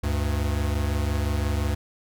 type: tone pair together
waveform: square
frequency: 72.4 / 98.16 Hz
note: D2 / G2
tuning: -24 / +3 cents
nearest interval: perfect fourth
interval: 527 cents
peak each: -25 / -28 dBFS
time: 0.03-1.75 s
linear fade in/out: 10 ms
effects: none